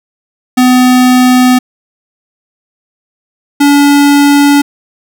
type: tone pair in turn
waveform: square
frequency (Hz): 252 / 285.8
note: B3 / D4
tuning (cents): +35 / -47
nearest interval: major second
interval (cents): 218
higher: second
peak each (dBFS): -4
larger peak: neither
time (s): 0.57-1.59 / 3.6-4.62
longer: neither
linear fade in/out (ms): 10
effects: none